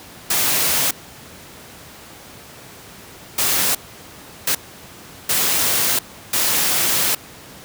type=noise bursts at uneven times; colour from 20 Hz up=white; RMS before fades=-18 dBFS; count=5; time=0.3-0.91 / 3.38-3.75 / 4.47-4.55 / 5.29-5.99 / 6.33-7.15 s; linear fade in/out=5 ms; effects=pink hiss -40 dBFS RMS until 7.64 s + high-pass 80 Hz 12 dB/octave